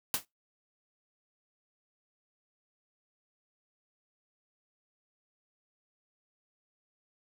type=noise with exponential decay; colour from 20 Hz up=white; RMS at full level=-25 dBFS; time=0.14-0.25 s; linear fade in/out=1 ms; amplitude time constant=22 ms; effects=noise-tail reverb RT60 0.2 s tail -25 dB re dry